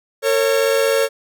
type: tone pair together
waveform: 45% pulse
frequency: 454.4 / 550 Hz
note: A#4 / C#5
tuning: -44 / -14 cents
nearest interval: minor third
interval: 330 cents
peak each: -17 dBFS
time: 0.22-1.09 s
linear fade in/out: 50 ms
effects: none